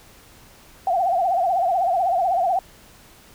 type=tone with vibrato; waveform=sine; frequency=725 Hz; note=F#5; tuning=35 cents flat; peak=-17 dBFS; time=0.87-2.59 s; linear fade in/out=2 ms; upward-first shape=triangle; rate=16 Hz; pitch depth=160 cents each way; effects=pink hiss -49 dBFS RMS until 3.34 s